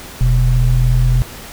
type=tone pair together; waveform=sine; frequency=41.31 / 124.8 Hz; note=E1 / B2; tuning=+4 / +19 cents; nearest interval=octave + perfect fifth; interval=1915 cents; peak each=-12 dBFS; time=0.21-1.22 s; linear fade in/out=0 ms; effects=pink hiss -33 dBFS RMS until 1.52 s